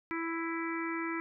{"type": "harmonic tone", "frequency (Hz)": 330.7, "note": "E4", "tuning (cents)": 6, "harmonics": [1, 3, 4, 5, 6, 7], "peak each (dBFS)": [-35, -42, -41, -45, -41, -43], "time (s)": [0.11, 1.2], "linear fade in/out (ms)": 0, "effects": []}